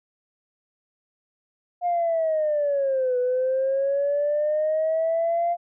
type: linear two-way sweep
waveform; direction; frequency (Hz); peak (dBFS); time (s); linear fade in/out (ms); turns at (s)
sine; down then up; 713 to 493.9 to 696; -19; 1.81-5.57; 50; 3.18
effects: tanh soft clip ceiling -16 dBFS